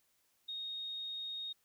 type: tone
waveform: sine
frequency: 3725 Hz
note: A#7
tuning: 2 cents flat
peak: -39 dBFS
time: 0.48-1.53 s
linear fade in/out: 10 ms
effects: white hiss -75 dBFS RMS until 1.64 s